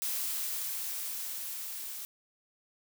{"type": "noise with level ramp", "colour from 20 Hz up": "blue", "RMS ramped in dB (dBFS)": [-33, -41], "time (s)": [0.02, 2.05], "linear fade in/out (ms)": 0, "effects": []}